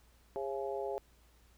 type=harmonic tone with a mistuned harmonic; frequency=135.8 Hz; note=C#3; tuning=35 cents flat; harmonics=3 / 4 / 5 / 6; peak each=-38 / -40 / -42 / -44 dBFS; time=0.36-0.98 s; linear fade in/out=0 ms; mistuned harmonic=6; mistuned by=+60 cents; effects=added 58 Hz sine -64 dBFS peak until 1.57 s + pink hiss -68 dBFS RMS until 1.57 s